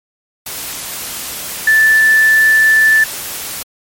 sine tone in noise, 1758 Hz, A6, 2 cents flat, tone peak -6 dBFS, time 1.67-3.04 s, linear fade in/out 5 ms, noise white, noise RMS -24 dBFS, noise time 0.46-3.63 s, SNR +15 dB, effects MP3 64 kbps

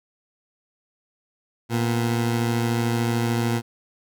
20% pulse tone pair together, 116.72 / 246.9 Hz, A#2 / B3, +3 / 0 cents, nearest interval octave + minor second, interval 1297 cents, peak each -16 / -28 dBFS, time 1.69-3.62 s, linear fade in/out 50 ms, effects none

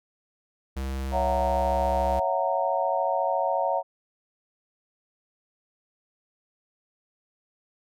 square tone, 66.6 Hz, C2, 31 cents sharp, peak -29 dBFS, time 0.76-2.2 s, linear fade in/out 10 ms
sine chord, F# dominant seventh, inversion second, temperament just, 555 / 666 / 740 / 925 Hz, C#5 / E5 / F#5 / A#5, +2 / +18 / 0 / -14 cents, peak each -28 dBFS, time 1.11-3.83 s, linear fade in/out 50 ms
effects none

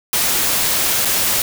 white noise with dropouts, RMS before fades -17 dBFS, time 0.13-1.42 s, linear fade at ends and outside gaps 1 ms, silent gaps 1.05-1.054 s, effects none

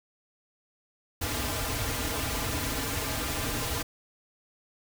pink noise with comb filter, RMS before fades -31 dBFS, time 1.21-3.83 s, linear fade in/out 10 ms, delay 5.4 ms, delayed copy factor -0.95, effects none

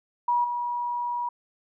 sine tone with level steps, 964 Hz, B5, 42 cents flat, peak -20 / -26 dBFS, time 0.28-1.29 s, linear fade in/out 5 ms, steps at 0.44 s, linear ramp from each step 5 ms, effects none

